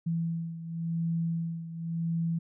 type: beating tone pair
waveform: sine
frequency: 166 / 166.92 Hz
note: E3 / E3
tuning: +12 / +22 cents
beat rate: 0.92 Hz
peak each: -30 / -35 dBFS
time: 0.06-2.39 s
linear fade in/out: 10 ms
effects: none